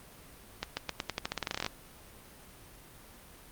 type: accelerating click train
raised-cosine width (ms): 0.2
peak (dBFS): -14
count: 18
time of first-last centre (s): 0.63-1.664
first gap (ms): 140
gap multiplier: 0.88
effects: pink hiss -53 dBFS RMS until 3.51 s + Opus 32 kbps